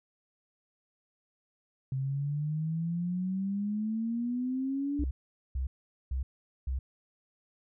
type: exponential sweep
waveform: sine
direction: up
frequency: 131.1 to 293.7 Hz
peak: -29 dBFS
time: 1.92-5.04 s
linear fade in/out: 2 ms
type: tone bursts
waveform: sine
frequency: 65.3 Hz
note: C2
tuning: 3 cents flat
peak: -29 dBFS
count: 4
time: 4.99-6.79 s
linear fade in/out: 5 ms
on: 120 ms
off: 440 ms
effects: none